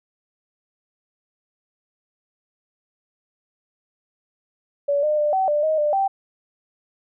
sine tone with pitch steps, 570 / 605 / 596 / 762 / 593 / 627 / 596 / 780 Hz, C#5 / D#5 / D5 / G5 / D5 / D#5 / D5 / G5, +48 / -49 / +25 / -49 / +17 / +13 / +25 / -9 cents, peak -17 dBFS, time 4.88-6.08 s, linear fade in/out 10 ms, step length 150 ms, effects none

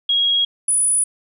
sine tone pair in turn, 3294 / 9871 Hz, G#7 / D#9, -15 / -15 cents, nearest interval octave + perfect fifth, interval 1900 cents, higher second, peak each -14 dBFS, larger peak neither, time 0.09-0.45 / 0.68-1.04 s, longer neither, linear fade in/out 5 ms, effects none

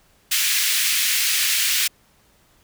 pink high-pass noise, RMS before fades -20 dBFS, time 0.31-1.88 s, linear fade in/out 10 ms, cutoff 2000 Hz, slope 24 dB/octave, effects pink hiss -58 dBFS RMS until 2.63 s

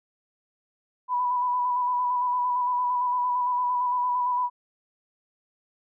sine tone with vibrato, 987.8 Hz, B5, in tune, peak -22 dBFS, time 1.08-4.5 s, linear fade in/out 50 ms, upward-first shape square, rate 8.8 Hz, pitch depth 21 cents each way, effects none

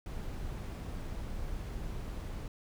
brown noise, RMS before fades -39 dBFS, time 0.06-2.48 s, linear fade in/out 2 ms, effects none

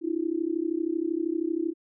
sine tone with amplitude modulation, 329.6 Hz, E4, in tune, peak -21 dBFS, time 0.01-1.74 s, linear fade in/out 50 ms, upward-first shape sine, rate 32.8 Hz, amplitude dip 95%, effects none

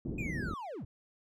white low-pass noise, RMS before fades -37 dBFS, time 0.05-0.54 s, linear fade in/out 2 ms, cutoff 310 Hz, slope 24 dB/octave
triangle linear sweep, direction down, 2515 to 69.3 Hz, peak -37 dBFS, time 0.18-0.85 s, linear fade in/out 5 ms
effects none

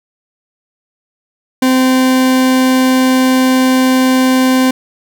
40% pulse tone, 258.6 Hz, C4, 20 cents flat, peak -7 dBFS, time 1.62-4.71 s, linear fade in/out 5 ms, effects none

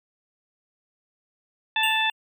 harmonic tone, 880 Hz, A5, in tune, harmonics 1 / 2 / 3 / 4, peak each -26 / -26 / -26 / -26 dBFS, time 1.76-2.1 s, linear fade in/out 2 ms
square tone with exponential decay, 2794 Hz, F7, in tune, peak -22 dBFS, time 1.83-2.12 s, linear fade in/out 5 ms, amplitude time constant 62 ms
effects none

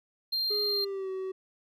triangle tone, 4186 Hz, C8, in tune, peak -26 dBFS, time 0.32-0.85 s, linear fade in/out 10 ms
triangle tone with pitch glide, 415.3 to 378.6 Hz, G#4 to F#4, 0 to +40 cents, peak -30 dBFS, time 0.5-1.32 s, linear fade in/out 10 ms, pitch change -160 cents, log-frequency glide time 0.63-1.1 s
effects none

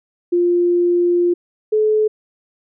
sine tone pair in turn, 350 / 429.9 Hz, F4 / A4, +4 / -40 cents, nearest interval major third, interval 356 cents, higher second, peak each -12 dBFS, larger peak neither, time 0.32-1.34 / 1.72-2.08 s, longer first, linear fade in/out 10 ms, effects none

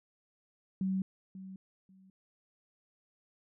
sine tone with echo, 190 Hz, F#3, 46 cents sharp, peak -29 dBFS, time 0.81-1.02 s, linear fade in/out 2 ms, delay 540 ms, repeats 2, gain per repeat -14 dB, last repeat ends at 2.1 s, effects none

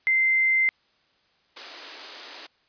sine tone, 2080 Hz, C7, 11 cents flat, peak -18 dBFS, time 0.07-0.69 s, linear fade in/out 0 ms
white high-pass noise, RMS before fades -37 dBFS, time 1.56-2.47 s, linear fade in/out 10 ms, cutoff 280 Hz, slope 48 dB/octave
effects white hiss -65 dBFS RMS until 2.68 s + resampled to 11025 Hz

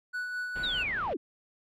triangle tone with tremolo, 1480 Hz, F#6, in tune, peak -29 dBFS, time 0.13-0.84 s, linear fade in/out 20 ms, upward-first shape sine, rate 4.7 Hz, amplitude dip 35%
pink low-pass noise, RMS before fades -43 dBFS, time 0.55-1.14 s, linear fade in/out 10 ms, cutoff 3100 Hz, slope 24 dB/octave
sine linear sweep, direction down, 3951 to 233.1 Hz, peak -29 dBFS, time 0.63-1.17 s, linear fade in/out 10 ms
effects none

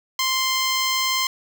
10% pulse tone, 1046.5 Hz, C6, in tune, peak -11 dBFS, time 0.19-1.27 s, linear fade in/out 2 ms, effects none

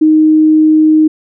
sine tone, 311.1 Hz, D#4, in tune, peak -4 dBFS, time 0.01-1.08 s, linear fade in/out 10 ms, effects none

